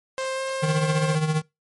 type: tone with pitch glide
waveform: sawtooth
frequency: 527 to 531.6 Hz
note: C5 to C5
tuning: +12 to +27 cents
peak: -22 dBFS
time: 0.18-1.15 s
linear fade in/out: 0 ms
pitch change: +15 cents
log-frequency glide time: 0.35-0.4 s
type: tone with tremolo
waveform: square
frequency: 155.7 Hz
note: D#3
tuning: 2 cents sharp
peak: -18 dBFS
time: 0.62-1.42 s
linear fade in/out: 20 ms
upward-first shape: triangle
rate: 15 Hz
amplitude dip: 70%
effects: noise-tail reverb RT60 0.2 s tail -21 dB re dry + MP3 48 kbps